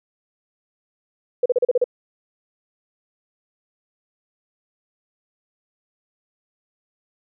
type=tone bursts; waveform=sine; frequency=493.9 Hz; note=B4; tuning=in tune; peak=-13 dBFS; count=7; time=1.43-1.842 s; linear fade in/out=5 ms; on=28 ms; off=36 ms; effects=none